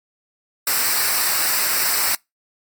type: noise with comb filter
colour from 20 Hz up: white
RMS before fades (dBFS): -19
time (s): 0.67-2.15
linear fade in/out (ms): 2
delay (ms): 0.3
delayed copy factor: -0.7
effects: noise-tail reverb RT60 0.2 s tail -26 dB re dry + MP3 96 kbps